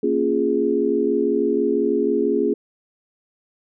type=chord; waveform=sine; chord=Bb minor seventh; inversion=none; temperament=equal; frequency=233.1 / 277.2 / 349.2 / 415.3 Hz; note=Bb3 / Db4 / F4 / Ab4; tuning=0 / 0 / 0 / 0 cents; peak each=-25 / -23 / -23 / -20 dBFS; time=0.03-2.54 s; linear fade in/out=5 ms; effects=none